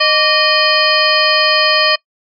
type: harmonic tone with a mistuned harmonic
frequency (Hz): 617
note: D#5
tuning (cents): -15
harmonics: 1 / 2 / 3 / 4 / 5 / 7 / 8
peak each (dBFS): -17 / -17 / -17 / -17 / -17 / -17 / -17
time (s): 0-1.96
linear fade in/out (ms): 10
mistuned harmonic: 2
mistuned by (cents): -110
effects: noise-tail reverb RT60 0.1 s tail -23 dB re dry